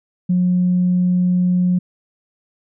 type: tone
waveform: sine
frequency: 180 Hz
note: F#3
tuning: 47 cents flat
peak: -12 dBFS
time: 0.29-1.79 s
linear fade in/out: 10 ms
effects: tanh soft clip ceiling -8 dBFS